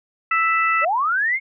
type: harmonic tone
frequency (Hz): 660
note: E5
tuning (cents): +2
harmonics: 2 / 3 / 4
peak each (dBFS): -18 / -21 / -24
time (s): 0.31-0.85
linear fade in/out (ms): 5
type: linear sweep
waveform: sine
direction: up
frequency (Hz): 523.3 to 2201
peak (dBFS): -17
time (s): 0.81-1.4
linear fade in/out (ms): 50
effects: none